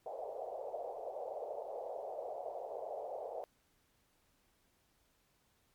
white band-pass noise, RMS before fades -43 dBFS, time 0.06-3.44 s, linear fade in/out 0 ms, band 460 to 740 Hz, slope 48 dB/octave, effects pink hiss -74 dBFS RMS until 5.74 s + MP3 96 kbps

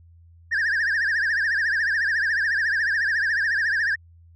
sine tone with vibrato, 1713 Hz, A6, 47 cents flat, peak -17 dBFS, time 0.51-3.96 s, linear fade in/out 20 ms, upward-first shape triangle, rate 14 Hz, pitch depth 180 cents each way, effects tanh soft clip ceiling -19 dBFS + added 84 Hz sine -48 dBFS peak until 4.35 s

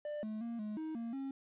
triangle tone with pitch steps, 594 / 215.8 / 233.1 / 211.9 / 315.1 / 231.4 / 271.2 Hz, D5 / A3 / A#3 / G#3 / D#4 / A#3 / C#4, +20 / -33 / 0 / +35 / +22 / -13 / -38 cents, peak -36 dBFS, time 0.05-1.31 s, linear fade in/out 2 ms, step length 180 ms, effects resampled to 8000 Hz + 12-bit

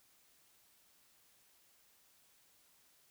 silence, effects white hiss -69 dBFS RMS until 3.1 s

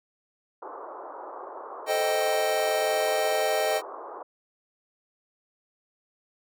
white band-pass noise, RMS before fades -40 dBFS, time 0.62-4.23 s, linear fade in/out 5 ms, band 340 to 1200 Hz, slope 48 dB/octave
square chord, A half-diminished seventh, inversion none, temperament equal, 440 / 523.3 / 622.3 / 784 Hz, A4 / C5 / Eb5 / G5, 0 / 0 / 0 / 0 cents, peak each -31 / -32 / -27 / -30 dBFS, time 1.86-3.82 s, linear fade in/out 50 ms
effects none

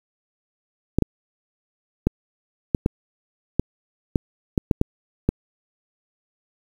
clicks, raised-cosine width 3 ms, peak -4 dBFS, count 11, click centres 0.986 / 1.023 / 2.07 / 2.748 / 2.861 / 3.596 / 4.158 / 4.578 / 4.712 / 4.814 / 5.29 s, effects 7-bit

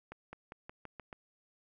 accelerating click train, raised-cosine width 0.5 ms, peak -30 dBFS, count 7, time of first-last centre 0.12-1.128 s, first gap 210 ms, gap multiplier 0.91, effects none

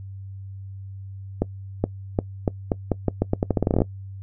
accelerating click train, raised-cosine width 2 ms, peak -6 dBFS, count 20, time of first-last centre 1.42-3.819 s, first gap 420 ms, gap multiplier 0.83, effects noise-tail reverb RT60 0.1 s tail -21 dB re dry + added 97 Hz sine -34 dBFS peak until 4.22 s

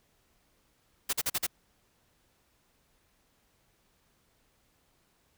white noise bursts, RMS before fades -29 dBFS, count 5, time 1.09-1.468 s, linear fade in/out 10 ms, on 42 ms, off 42 ms, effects pink hiss -70 dBFS RMS until 5.37 s

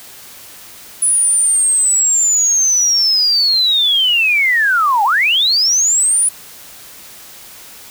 sine linear two-way sweep, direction down then up, 9956 to 784 to 9956 Hz, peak -10 dBFS, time 1.02-6.29 s, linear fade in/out 5 ms, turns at 5.04 s, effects white hiss -37 dBFS RMS until 7.9 s

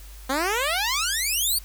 10% pulse exponential sweep, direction up, 253.6 to 4699 Hz, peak -14 dBFS, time 0.29-1.59 s, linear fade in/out 10 ms, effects added 50 Hz sine -40 dBFS peak until 1.64 s + white hiss -49 dBFS RMS until 1.64 s

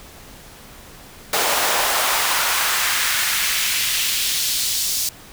pink noise with high-pass filter sweep, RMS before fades -20 dBFS, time 1.33-5.09 s, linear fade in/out 2 ms, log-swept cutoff 560 to 5300 Hz, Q 1.2, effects pink hiss -42 dBFS RMS until 5.32 s

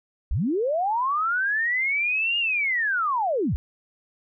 sine linear two-way sweep, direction up then down, 38.89 to 2852 to 38.89 Hz, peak -21 dBFS, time 0.31-3.56 s, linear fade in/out 0 ms, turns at 2.38 s, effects none

